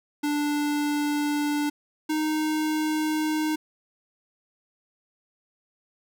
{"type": "tone pair in turn", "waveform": "square", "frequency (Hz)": [293.7, 309.4], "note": ["D4", "D#4"], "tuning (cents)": [0, -10], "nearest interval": "minor second", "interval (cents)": 90, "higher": "second", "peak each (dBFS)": -24, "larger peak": "neither", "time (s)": [[0.23, 1.7], [2.09, 3.56]], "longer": "neither", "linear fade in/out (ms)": 10, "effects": []}